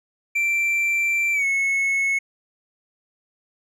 triangle tone with pitch glide, 2349 to 2192 Hz, D7 to C#7, 0 to -20 cents, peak -17 dBFS, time 0.35-2.19 s, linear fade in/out 10 ms, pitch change -120 cents, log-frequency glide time 1.33-1.45 s, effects none

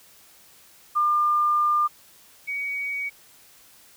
sine tone pair in turn, 1200 / 2254 Hz, D6 / C#7, +37 / +28 cents, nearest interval major seventh, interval 1091 cents, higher second, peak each -18 / -26 dBFS, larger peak first, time 0.95-1.88 / 2.47-3.1 s, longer first, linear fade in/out 20 ms, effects white hiss -53 dBFS RMS until 3.96 s

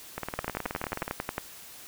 two click trains, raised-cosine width 0.5 ms, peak -17 / -14 dBFS, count 18 / 12, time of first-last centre 0.18-1.079 / 0.39-1.381 s, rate 18.9 / 11.1 Hz, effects white hiss -47 dBFS RMS until 1.87 s

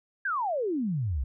sine exponential sweep, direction down, 1661.2 to 59 Hz, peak -26 dBFS, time 0.25-1.24 s, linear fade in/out 5 ms, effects none

